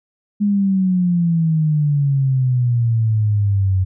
sine exponential sweep, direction down, 207.7 to 92.5 Hz, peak -13 dBFS, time 0.4-3.85 s, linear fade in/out 20 ms, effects none

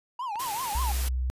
triangle tone with vibrato, 932.3 Hz, A#5, in tune, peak -28 dBFS, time 0.19-0.92 s, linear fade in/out 5 ms, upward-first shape triangle, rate 5.2 Hz, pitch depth 270 cents each way
click, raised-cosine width 0.3 ms, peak -26 dBFS, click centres 0.357 s
white noise, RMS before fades -35 dBFS, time 0.39-1.09 s, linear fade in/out 10 ms
sine tone, 63.2 Hz, B1, 41 cents sharp, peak -25 dBFS, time 0.75-1.3 s, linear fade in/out 0 ms
effects resampled to 32000 Hz

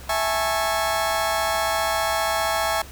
30% pulse chord, A major seventh, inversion second, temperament just, 660 / 825 / 880 / 1100 Hz, E5 / G#5 / A5 / C#6, +2 / -12 / 0 / -14 cents, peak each -22 / -24 / -26 / -26 dBFS, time 0.09-2.82 s, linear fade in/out 5 ms, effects added 65 Hz sine -41 dBFS peak until 2.91 s + pink hiss -43 dBFS RMS until 2.91 s

